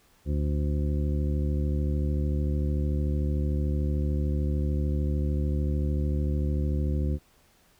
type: harmonic tone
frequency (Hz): 73.42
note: D2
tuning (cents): 0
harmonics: 1 / 2 / 3 / 4 / 5 / 7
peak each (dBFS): -25 / -31 / -35 / -37 / -39 / -42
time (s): 0.25-7.19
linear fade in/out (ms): 50
effects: pink hiss -62 dBFS RMS until 7.79 s